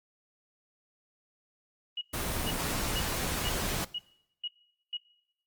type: tone bursts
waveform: sine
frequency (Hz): 2900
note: F#7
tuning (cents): -35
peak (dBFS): -32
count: 7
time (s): 1.97-4.971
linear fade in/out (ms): 5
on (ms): 43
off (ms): 450
type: noise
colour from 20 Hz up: pink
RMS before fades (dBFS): -32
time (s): 2.13-3.85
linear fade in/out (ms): 10
effects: noise-tail reverb RT60 0.8 s tail -20 dB re dry + Opus 24 kbps